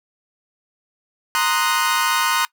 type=chord; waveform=sawtooth; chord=C half-diminished seventh; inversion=third; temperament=equal; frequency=932.3 / 1046.5 / 1244.5 / 1480 Hz; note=Bb5 / C6 / Eb6 / Gb6; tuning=0 / 0 / 0 / 0 cents; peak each=-19 dBFS; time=1.35-2.45 s; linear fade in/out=0 ms; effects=noise-tail reverb RT60 0.1 s tail -22 dB re dry